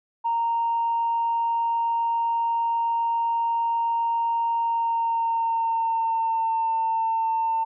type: tone with pitch glide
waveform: sine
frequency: 927 to 900.6 Hz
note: A#5 to A5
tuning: -10 to +40 cents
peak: -20 dBFS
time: 0.24-7.65 s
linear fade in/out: 20 ms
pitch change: -50 cents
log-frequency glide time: 4.57-6.6 s
effects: tanh soft clip ceiling -16 dBFS